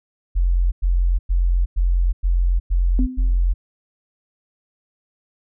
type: tone bursts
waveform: sine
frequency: 44 Hz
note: F1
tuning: 14 cents sharp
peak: -14 dBFS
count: 7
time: 0.35-3.54 s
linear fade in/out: 20 ms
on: 370 ms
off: 100 ms
type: tone with exponential decay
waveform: sine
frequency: 255.8 Hz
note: C4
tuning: 39 cents flat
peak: -17 dBFS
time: 2.99-3.44 s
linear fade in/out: 1 ms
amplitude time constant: 97 ms
effects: none